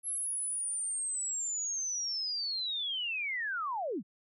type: linear sweep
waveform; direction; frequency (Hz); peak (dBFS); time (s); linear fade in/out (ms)
sine; down; 11175 to 146.83; -32; 0.03-4.03; 50
effects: none